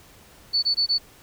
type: tone bursts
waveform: sine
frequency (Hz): 4470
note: C#8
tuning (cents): +14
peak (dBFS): -18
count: 4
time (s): 0.53-0.985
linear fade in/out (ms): 20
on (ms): 98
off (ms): 21
effects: pink hiss -51 dBFS RMS until 1.22 s